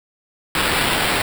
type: noise with sample-and-hold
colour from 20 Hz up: violet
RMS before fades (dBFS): -19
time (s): 0.55-1.22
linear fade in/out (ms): 2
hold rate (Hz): 6300
effects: none